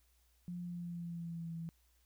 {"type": "tone with pitch glide", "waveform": "sine", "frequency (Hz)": [176.2, 165.35], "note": ["F3", "E3"], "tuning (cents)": [16, 6], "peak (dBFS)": -40, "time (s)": [0.48, 1.69], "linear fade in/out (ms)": 0, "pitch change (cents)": -110, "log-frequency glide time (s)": [0.59, 1.54], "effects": ["added 60 Hz sine -70 dBFS peak until 2.05 s", "white hiss -75 dBFS RMS until 2.05 s"]}